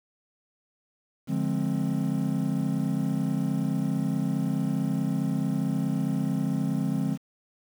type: chord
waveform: triangle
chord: D half-diminished seventh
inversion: none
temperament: just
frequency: 146.83 / 176.2 / 211.4 / 264.3 Hz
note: D3 / F3 / Ab3 / C4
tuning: 0 / +16 / +31 / +18 cents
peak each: -28 dBFS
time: 1.27-7.18 s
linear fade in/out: 50 ms
effects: 8-bit